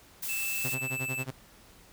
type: noise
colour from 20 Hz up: blue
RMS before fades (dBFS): -35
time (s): 0.22-0.75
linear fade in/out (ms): 10
type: tone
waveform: square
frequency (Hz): 2637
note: E7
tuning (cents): 0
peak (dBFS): -33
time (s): 0.28-1.24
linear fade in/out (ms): 20
type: tone with tremolo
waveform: sawtooth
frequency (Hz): 130.81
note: C3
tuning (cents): 0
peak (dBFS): -28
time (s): 0.64-1.31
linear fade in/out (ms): 10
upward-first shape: sine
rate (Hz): 11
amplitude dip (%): 95
effects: pink hiss -56 dBFS RMS until 1.92 s